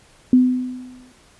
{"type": "tone with exponential decay", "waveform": "sine", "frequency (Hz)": 252.6, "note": "B3", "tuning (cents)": 39, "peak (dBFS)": -7, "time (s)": [0.33, 1.12], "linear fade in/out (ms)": 2, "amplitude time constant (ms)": 170, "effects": ["pink hiss -52 dBFS RMS until 1.39 s", "resampled to 24000 Hz"]}